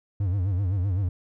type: tone with vibrato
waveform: triangle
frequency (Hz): 94.7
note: F#2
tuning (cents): +41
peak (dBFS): -20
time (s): 0.2-1.09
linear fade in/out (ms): 5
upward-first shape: sine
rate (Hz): 7.8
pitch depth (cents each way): 140
effects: none